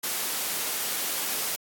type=noise; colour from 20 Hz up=white; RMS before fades=-29 dBFS; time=0.03-1.56 s; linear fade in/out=10 ms; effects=high-pass 200 Hz 12 dB/octave + AAC 64 kbps